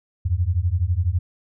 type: beating tone pair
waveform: sine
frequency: 82.6 / 94.6 Hz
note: E2 / F#2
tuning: +4 / +39 cents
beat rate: 12 Hz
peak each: -21 dBFS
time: 0.25-1.19 s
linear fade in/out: 10 ms
effects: none